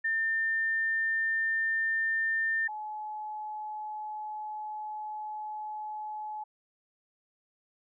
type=tone pair in turn; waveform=sine; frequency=1800 / 852.7 Hz; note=A6 / G#5; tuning=+39 / +45 cents; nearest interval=octave + minor second; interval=1294 cents; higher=first; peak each=-26 / -35 dBFS; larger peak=first; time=0.04-2.68 / 2.68-6.44 s; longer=second; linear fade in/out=10 ms; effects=none